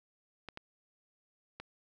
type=clicks; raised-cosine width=0.3 ms; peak=-27 dBFS; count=3; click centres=0.487 / 0.574 / 1.6 s; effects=none